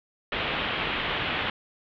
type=low-pass noise; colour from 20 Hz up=white; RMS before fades=-29 dBFS; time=0.32-1.5 s; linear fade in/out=2 ms; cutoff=3400 Hz; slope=48 dB/octave; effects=none